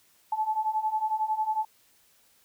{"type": "beating tone pair", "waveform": "sine", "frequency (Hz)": [860, 871], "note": ["A5", "A5"], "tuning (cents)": [-40, -18], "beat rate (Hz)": 11, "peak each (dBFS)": [-30, -27], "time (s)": [0.32, 1.65], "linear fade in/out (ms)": 5, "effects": ["white hiss -63 dBFS RMS until 2.44 s"]}